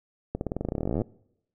accelerating click train, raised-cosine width 2 ms, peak -15 dBFS, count 26, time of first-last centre 0.35-1.018 s, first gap 61 ms, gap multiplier 0.92, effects noise-tail reverb RT60 0.8 s tail -24 dB re dry

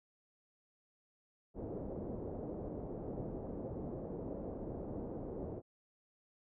white low-pass noise, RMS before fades -43 dBFS, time 1.54-5.62 s, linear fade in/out 50 ms, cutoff 540 Hz, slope 24 dB/octave, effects none

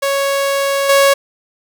sawtooth tone with level steps, 554.4 Hz, C#5, in tune, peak -10 / -4 dBFS, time 0.02-1.14 s, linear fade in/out 10 ms, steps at 0.89 s, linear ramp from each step 5 ms, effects none

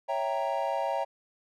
triangle chord, C# diminished seventh, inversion none, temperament equal, 554.4 / 659.3 / 784 / 932.3 Hz, C#5 / E5 / G5 / Bb5, 0 / 0 / 0 / 0 cents, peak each -31 dBFS, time 0.08-1.05 s, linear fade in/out 20 ms, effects none

